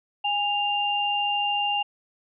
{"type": "tone pair together", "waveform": "sine", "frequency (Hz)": [819.2, 2794], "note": ["G#5", "F7"], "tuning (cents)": [-24, 0], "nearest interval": "octave + major sixth", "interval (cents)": 2124, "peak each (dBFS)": -25, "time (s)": [0.24, 1.83], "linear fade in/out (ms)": 10, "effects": []}